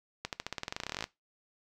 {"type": "accelerating click train", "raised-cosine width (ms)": 0.2, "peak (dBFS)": -17, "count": 21, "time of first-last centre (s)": [0.25, 1.041], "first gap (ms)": 78, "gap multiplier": 0.92, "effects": ["noise-tail reverb RT60 0.2 s tail -19 dB re dry"]}